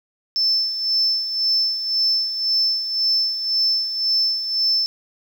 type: tone with tremolo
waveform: sine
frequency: 5290 Hz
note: E8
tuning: 5 cents sharp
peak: -14 dBFS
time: 0.36-4.86 s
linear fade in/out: 0 ms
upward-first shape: sine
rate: 1.9 Hz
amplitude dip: 65%
effects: tanh soft clip ceiling -11 dBFS + 8-bit